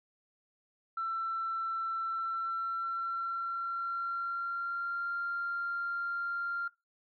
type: tone with pitch glide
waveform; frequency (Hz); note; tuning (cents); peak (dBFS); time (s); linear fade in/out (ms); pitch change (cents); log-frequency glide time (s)
sine; 1340 to 1389.7; E6 to F6; +28 to -9; -31; 0.97-6.68; 5; +63; 2.03-5.15
effects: noise-tail reverb RT60 0.2 s tail -19 dB re dry + tanh soft clip ceiling -27 dBFS